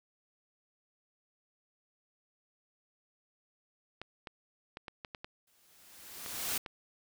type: clicks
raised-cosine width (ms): 0.3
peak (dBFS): -26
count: 9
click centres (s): 4.016 / 4.272 / 4.771 / 4.882 / 5.048 / 5.148 / 5.245 / 6.262 / 6.662
type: noise with exponential growth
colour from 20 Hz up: white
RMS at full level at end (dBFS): -32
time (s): 5.47-6.58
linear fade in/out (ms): 5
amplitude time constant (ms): 240
effects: none